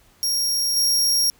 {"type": "tone with level steps", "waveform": "sawtooth", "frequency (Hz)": 5588, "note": "F8", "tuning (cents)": 0, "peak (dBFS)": [-17, -14], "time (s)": [0.23, 1.3], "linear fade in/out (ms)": 0, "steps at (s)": 0.76, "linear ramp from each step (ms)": 10, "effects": ["pink hiss -56 dBFS RMS until 1.39 s"]}